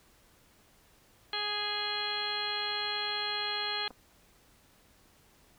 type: harmonic tone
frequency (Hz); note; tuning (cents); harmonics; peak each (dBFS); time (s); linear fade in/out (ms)
415.3; G#4; 0; 1 / 2 / 3 / 4 / 5 / 6 / 7 / 8 / 10; -44 / -40 / -42 / -40 / -43 / -43 / -43 / -37 / -36; 1.33-3.88; 2
type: clicks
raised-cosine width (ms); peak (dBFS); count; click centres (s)
1; -35; 2; 3.906 / 3.91
effects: pink hiss -63 dBFS RMS until 5.58 s